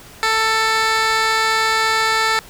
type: tone with band-pass filter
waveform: 15% pulse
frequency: 442.8 Hz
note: A4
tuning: 11 cents sharp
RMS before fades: -17 dBFS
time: 0.23-2.39 s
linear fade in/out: 0 ms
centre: 2800 Hz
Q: 0.72
effects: pink hiss -41 dBFS RMS until 2.49 s